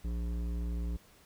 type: tone with hard clipping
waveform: sine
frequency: 58.27 Hz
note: A#1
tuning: in tune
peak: -34 dBFS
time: 0.04-0.97 s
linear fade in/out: 10 ms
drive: 12 dB
effects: pink hiss -61 dBFS RMS until 1.25 s